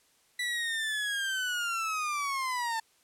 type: linear sweep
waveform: 30% pulse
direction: down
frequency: 1975.5 to 885 Hz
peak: -27 dBFS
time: 0.39-2.8 s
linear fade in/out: 5 ms
effects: white hiss -66 dBFS RMS until 3.03 s + low-pass 11000 Hz 12 dB/octave